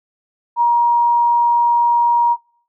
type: tone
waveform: sine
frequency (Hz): 948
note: A#5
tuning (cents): +29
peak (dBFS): -10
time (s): 0.56-2.37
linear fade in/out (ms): 50
effects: noise-tail reverb RT60 0.5 s tail -23 dB re dry